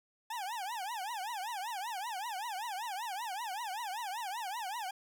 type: tone with vibrato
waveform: 40% pulse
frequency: 846 Hz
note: G#5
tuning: 32 cents sharp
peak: -36 dBFS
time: 0.3-4.91 s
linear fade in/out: 5 ms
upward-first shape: triangle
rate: 5.2 Hz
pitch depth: 290 cents each way
effects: none